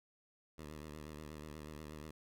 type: tone with vibrato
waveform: 10% pulse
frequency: 76 Hz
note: D#2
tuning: 40 cents flat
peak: -39 dBFS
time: 0.58-2.11 s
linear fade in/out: 5 ms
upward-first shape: triangle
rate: 8.3 Hz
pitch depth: 85 cents each way
effects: none